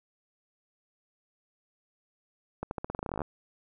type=accelerating click train; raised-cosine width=1 ms; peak=-19 dBFS; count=17; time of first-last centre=2.63-3.218 s; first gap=81 ms; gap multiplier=0.88; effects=none